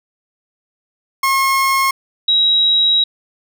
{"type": "tone pair in turn", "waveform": ["30% pulse", "sine"], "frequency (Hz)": [1079, 3845], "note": ["C#6", "B7"], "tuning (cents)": [-47, -47], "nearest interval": "octave + minor seventh", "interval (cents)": 2200, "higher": "second", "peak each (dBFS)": -10, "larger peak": "neither", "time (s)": [[1.23, 1.91], [2.28, 3.04]], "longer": "second", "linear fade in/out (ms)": 5, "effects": []}